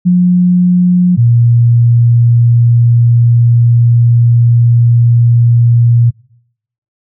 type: tone pair in turn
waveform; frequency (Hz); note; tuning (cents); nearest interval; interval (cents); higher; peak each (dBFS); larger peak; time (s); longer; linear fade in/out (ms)
sine; 179.3 / 118.4; F3 / A#2; +46 / +27; perfect fifth; 719; first; -4; neither; 0.05-1.17 / 1.17-6.11; second; 20
effects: noise-tail reverb RT60 0.8 s tail -25 dB re dry